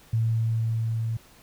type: tone with level ramp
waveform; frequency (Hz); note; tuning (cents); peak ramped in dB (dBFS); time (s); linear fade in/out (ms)
sine; 113.1; A2; +48; -20 to -25; 0.13-1.17; 5
effects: pink hiss -54 dBFS RMS until 1.42 s